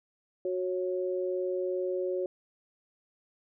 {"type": "tone pair together", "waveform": "sine", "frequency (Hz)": [367.3, 550.3], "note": ["F#4", "C#5"], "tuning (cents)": [-13, -13], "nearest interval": "perfect fifth", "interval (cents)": 700, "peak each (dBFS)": [-30, -33], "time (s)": [0.45, 2.26], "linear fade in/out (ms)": 2, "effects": []}